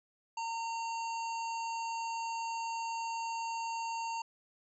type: harmonic tone with a mistuned harmonic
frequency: 916 Hz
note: A#5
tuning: 31 cents flat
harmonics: 1 / 3 / 5 / 7 / 8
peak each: -35 / -45 / -49 / -52 / -53 dBFS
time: 0.37-4.22 s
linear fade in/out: 5 ms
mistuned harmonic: 7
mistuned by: +21 cents
effects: none